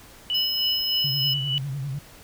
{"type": "tone with tremolo", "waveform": "sine", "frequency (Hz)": 2960, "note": "F#7", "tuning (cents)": 0, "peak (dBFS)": -21, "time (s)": [0.3, 1.58], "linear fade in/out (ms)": 0, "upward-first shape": "sine", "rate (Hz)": 3.3, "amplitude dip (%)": 55}
{"type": "tone", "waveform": "square", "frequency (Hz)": 5140, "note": "E8", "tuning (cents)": -45, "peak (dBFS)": -26, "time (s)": [0.34, 1.34], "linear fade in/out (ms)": 10}
{"type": "tone with vibrato", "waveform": "sine", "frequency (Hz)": 137.8, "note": "C#3", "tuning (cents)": -10, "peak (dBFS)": -27, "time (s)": [1.04, 1.99], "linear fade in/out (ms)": 5, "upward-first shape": "sine", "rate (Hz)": 10, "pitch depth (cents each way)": 100}
{"effects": ["pink hiss -48 dBFS RMS until 2.23 s"]}